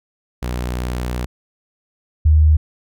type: tone pair in turn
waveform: sawtooth / sine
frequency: 61.3 / 77.09 Hz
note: B1 / D#2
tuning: -12 / -15 cents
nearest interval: major third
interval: 397 cents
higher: second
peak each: -17 / -8 dBFS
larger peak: second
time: 0.42-1.26 / 2.25-2.57 s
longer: first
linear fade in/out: 10 ms
effects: none